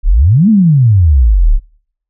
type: exponential two-way sweep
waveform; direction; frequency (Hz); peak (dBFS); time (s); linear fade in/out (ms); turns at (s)
sine; up then down; 31.18 to 229.9 to 31.18; -4; 0.03-1.6; 50; 0.49
effects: noise-tail reverb RT60 0.7 s tail -25 dB re dry